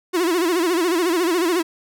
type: tone with vibrato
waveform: 45% pulse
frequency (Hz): 345.8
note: F4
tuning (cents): -17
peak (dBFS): -17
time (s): 0.13-1.63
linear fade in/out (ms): 20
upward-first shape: sine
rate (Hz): 14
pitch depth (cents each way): 130
effects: none